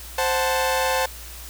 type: chord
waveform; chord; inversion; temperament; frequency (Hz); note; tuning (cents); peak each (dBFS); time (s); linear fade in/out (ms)
sawtooth; F# diminished; second; equal; 523.3 / 740 / 880; C5 / F#5 / A5; 0 / 0 / 0; -19 / -24 / -20; 0.18-1.06; 5
effects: added 60 Hz sine -39 dBFS peak until 1.49 s + white hiss -40 dBFS RMS until 1.49 s